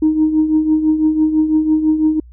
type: tone with tremolo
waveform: sine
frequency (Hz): 311.1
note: D#4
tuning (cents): 0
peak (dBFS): -7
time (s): 0.02-2.2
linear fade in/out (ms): 5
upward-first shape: triangle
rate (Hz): 6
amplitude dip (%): 70
effects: tanh soft clip ceiling -5 dBFS + added 60 Hz sine -37 dBFS peak until 2.32 s